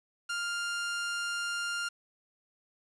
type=tone; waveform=sawtooth; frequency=1400 Hz; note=F6; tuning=4 cents sharp; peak=-28 dBFS; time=0.29-1.89 s; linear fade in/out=10 ms; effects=resampled to 22050 Hz + 9-bit